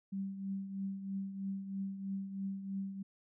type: tone with tremolo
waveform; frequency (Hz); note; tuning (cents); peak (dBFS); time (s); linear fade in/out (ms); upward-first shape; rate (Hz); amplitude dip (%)
sine; 194.8; G3; -11; -34; 0.12-3.03; 10; triangle; 3.1; 65
effects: none